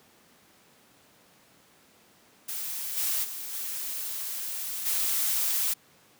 blue noise with level steps, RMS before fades -34 / -28 / -37 / -34 / -27 dBFS, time 2.48-5.74 s, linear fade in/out 10 ms, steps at 2.96 / 3.23 / 3.52 / 4.85 s, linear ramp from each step 20 ms, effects pink hiss -59 dBFS RMS until 6.19 s + high-pass 150 Hz 12 dB/octave

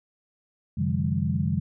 sine tone cluster, 91.2 / 134.8 / 151.9 / 174.1 / 202.5 Hz, F#2 / C#3 / D#3 / F3 / G#3, -24 / -48 / -41 / -5 / -43 cents, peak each -29 dBFS, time 0.77-1.6 s, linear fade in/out 10 ms, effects none

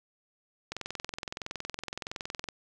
click train, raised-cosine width 0.2 ms, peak -18 dBFS, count 39, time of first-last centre 0.72-2.487 s, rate 21.5 Hz, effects none

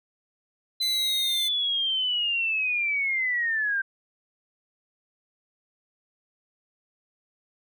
sine linear sweep, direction down, 4040 to 1562 Hz, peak -23 dBFS, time 0.8-3.82 s, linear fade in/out 10 ms
5% pulse tone, 2093 Hz, C7, in tune, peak -22 dBFS, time 0.81-1.49 s, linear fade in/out 20 ms
effects none

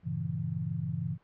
sine chord, G diminished seventh, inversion none, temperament equal, 98 / 116.54 / 138.59 / 164.81 Hz, G2 / Bb2 / Db3 / Fb3, 0 / 0 / 0 / 0 cents, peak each -39 / -38 / -36 / -34 dBFS, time 0.03-1.18 s, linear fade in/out 50 ms, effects pink hiss -67 dBFS RMS until 1.23 s + low-pass 2000 Hz 12 dB/octave

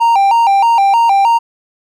triangle tone with vibrato, 856 Hz, A5, 48 cents flat, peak -5 dBFS, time 0-1.39 s, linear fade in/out 20 ms, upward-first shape square, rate 3.2 Hz, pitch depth 140 cents each way, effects none

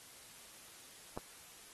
click, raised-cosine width 1 ms, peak -26 dBFS, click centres 1.175 s, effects white hiss -56 dBFS RMS until 1.73 s + AAC 32 kbps

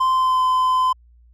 triangle tone with pitch glide, 1038 to 1023.7 Hz, C6 to C6, -14 to -38 cents, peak -13 dBFS, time 0-0.93 s, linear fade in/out 10 ms, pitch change -24 cents, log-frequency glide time 0.13-0.42 s, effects added 59 Hz sine -48 dBFS peak until 1.33 s

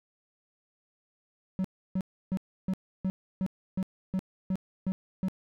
triangle tone bursts, 188.2 Hz, F#3, 30 cents sharp, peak -24 dBFS, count 11, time 1.59-5.284 s, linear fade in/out 0 ms, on 54 ms, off 310 ms, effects none

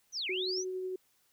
sine linear two-way sweep, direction down then up, 6290 to 2062 to 6290 Hz, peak -33 dBFS, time 0.12-0.65 s, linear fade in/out 50 ms, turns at 0.29 s
sine tone with tremolo, 371.6 Hz, F#4, 7 cents sharp, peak -33 dBFS, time 0.29-0.96 s, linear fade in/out 5 ms, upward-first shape triangle, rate 11 Hz, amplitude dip 25%
effects white hiss -71 dBFS RMS until 1.32 s

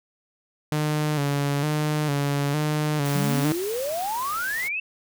sawtooth tone with vibrato, 146.83 Hz, D3, in tune, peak -18 dBFS, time 0.72-3.52 s, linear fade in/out 0 ms, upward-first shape square, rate 1.1 Hz, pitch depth 54 cents each way
white noise, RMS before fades -36 dBFS, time 3.04-4.69 s, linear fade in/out 20 ms
sine exponential sweep, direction up, 174.1 to 2709 Hz, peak -25 dBFS, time 3.15-4.8 s, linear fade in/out 5 ms
effects none

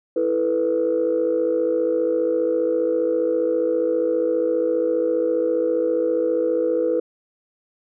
sine chord, E suspended fourth, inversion none, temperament just, 329.6 / 439.5 / 494.4 Hz, E4 / A4 / B4, 0 / -2 / +2 cents, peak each -23 / -24 / -19 dBFS, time 0.16-7 s, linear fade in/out 5 ms, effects tanh soft clip ceiling -11 dBFS

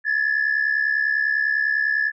sine tone pair together, 1690 / 1760 Hz, G#6 / A6, +30 / 0 cents, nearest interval minor second, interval 70 cents, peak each -20 dBFS, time 0.04-2.12 s, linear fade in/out 50 ms, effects tanh soft clip ceiling -13 dBFS

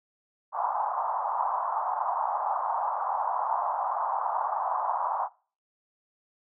pink band-pass noise, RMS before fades -29 dBFS, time 0.52-5.29 s, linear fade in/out 50 ms, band 740 to 1100 Hz, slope 48 dB/octave, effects noise-tail reverb RT60 0.4 s tail -23 dB re dry

